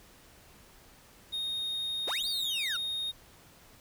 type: tone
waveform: triangle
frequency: 3711 Hz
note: A#7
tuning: 9 cents flat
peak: -30 dBFS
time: 1.32-3.12 s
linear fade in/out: 20 ms
type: linear two-way sweep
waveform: 40% pulse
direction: up then down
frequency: 207.7 to 4771 to 1314 Hz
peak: -33 dBFS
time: 2.07-2.77 s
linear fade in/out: 10 ms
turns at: 2.28 s
effects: pink hiss -57 dBFS RMS until 3.8 s